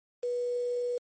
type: tone with quantisation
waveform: sine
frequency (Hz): 487.5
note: B4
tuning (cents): -23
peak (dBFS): -28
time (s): 0.23-0.98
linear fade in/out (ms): 5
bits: 8
effects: MP3 32 kbps